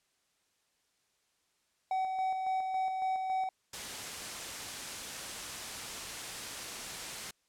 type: tone with tremolo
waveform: triangle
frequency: 756 Hz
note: F#5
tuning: 37 cents sharp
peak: -27 dBFS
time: 1.91-3.49 s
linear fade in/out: 2 ms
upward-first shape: square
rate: 3.6 Hz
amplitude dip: 35%
type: noise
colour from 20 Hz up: white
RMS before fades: -40 dBFS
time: 3.73-7.31 s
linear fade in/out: 5 ms
effects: white hiss -75 dBFS RMS until 7.48 s + low-pass 9000 Hz 12 dB/octave